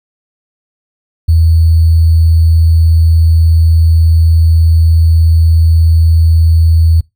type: tone with sample-and-hold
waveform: sine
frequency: 81.7 Hz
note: E2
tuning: 15 cents flat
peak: -4 dBFS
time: 1.28-7.01 s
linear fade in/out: 10 ms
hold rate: 4410 Hz
effects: noise-tail reverb RT60 0.2 s tail -24 dB re dry